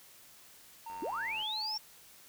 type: tone with pitch glide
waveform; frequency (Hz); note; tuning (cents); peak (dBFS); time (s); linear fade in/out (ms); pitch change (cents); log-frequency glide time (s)
triangle; 913 to 861.8; A#5 to A5; -36 to -36; -39; 0.86-1.77; 5; -100; 1.26-1.41
type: click train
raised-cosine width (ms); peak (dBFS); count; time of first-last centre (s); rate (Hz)
0.5; -39; 49; 0.9-1.423; 91.7
type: linear sweep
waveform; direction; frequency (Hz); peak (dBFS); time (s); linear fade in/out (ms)
sine; up; 246.9 to 5588; -34; 1.02-1.78; 5
effects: white hiss -57 dBFS RMS until 2.28 s